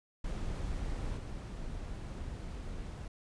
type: noise with level steps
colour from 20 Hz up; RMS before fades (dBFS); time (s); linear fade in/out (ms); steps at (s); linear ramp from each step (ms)
brown; -37 / -41; 0.24-3.08; 5; 1.16; 20
effects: resampled to 22050 Hz